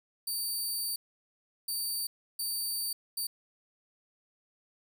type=tone bursts at uneven times; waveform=15% pulse; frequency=4610 Hz; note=D8; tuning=33 cents flat; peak=-25 dBFS; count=4; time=0.27-0.96 / 1.68-2.07 / 2.39-2.93 / 3.17-3.27 s; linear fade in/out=5 ms; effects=none